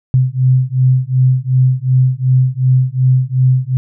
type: beating tone pair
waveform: sine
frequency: 127.6 / 130.3 Hz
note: C3 / C3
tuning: -43 / -7 cents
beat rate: 2.7 Hz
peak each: -12 dBFS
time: 0.14-3.77 s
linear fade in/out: 0 ms
effects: none